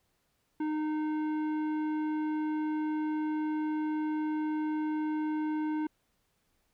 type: tone with tanh clipping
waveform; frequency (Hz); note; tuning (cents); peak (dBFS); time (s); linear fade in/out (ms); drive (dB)
sine; 307.3; D#4; -21; -31; 0.6-5.87; 5; 12
effects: pink hiss -75 dBFS RMS until 6.73 s